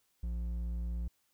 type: tone with hard clipping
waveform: sine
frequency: 58.27 Hz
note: A#1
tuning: in tune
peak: -35 dBFS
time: 0.23-1.08 s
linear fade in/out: 5 ms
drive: 6 dB
effects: white hiss -75 dBFS RMS until 1.33 s